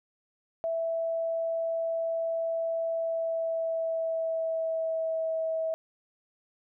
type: tone with pitch glide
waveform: sine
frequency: 659.3 to 646.1 Hz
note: E5 to E5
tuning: 0 to -35 cents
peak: -27 dBFS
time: 0.64-5.74 s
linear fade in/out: 0 ms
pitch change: -35 cents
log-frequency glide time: 2.91-5.37 s
effects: none